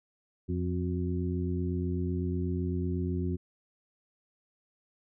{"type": "harmonic tone with a mistuned harmonic", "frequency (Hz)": 88, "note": "F2", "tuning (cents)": 14, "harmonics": [1, 2, 3, 4], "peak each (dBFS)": [-31, -34, -36, -37], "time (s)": [0.48, 3.37], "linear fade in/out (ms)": 20, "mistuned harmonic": 4, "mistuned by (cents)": 47, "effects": []}